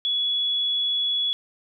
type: tone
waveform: sine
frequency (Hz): 3386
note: G#7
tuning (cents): +33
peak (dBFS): -21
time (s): 0.05-1.33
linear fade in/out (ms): 0
effects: none